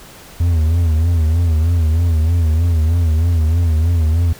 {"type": "tone with vibrato", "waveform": "triangle", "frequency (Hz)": 82.1, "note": "E2", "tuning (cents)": -6, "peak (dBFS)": -9, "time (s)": [0.4, 4.33], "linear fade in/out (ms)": 5, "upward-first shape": "sine", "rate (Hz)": 3.2, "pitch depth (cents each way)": 96, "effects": ["pink hiss -39 dBFS RMS until 4.39 s"]}